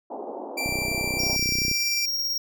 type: band-pass noise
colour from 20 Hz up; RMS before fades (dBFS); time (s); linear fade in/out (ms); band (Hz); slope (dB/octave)
white; -35; 0.1-1.36; 5; 250 to 870; 48
type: tone with pitch glide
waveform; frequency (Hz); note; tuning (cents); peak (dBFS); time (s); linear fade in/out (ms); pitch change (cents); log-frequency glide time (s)
sawtooth; 2349 to 2365; D7 to D7; 0 to +12; -23; 0.57-2.06; 10; +12; 1.56-1.83
type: click train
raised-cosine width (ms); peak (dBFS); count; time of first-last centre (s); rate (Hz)
3; -19; 34; 0.66-1.714; 31.3
type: tone with tremolo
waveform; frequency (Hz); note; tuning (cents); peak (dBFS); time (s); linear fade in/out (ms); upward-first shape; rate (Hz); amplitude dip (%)
square; 5588; F8; 0; -24; 1.19-2.38; 5; square; 18; 25
effects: none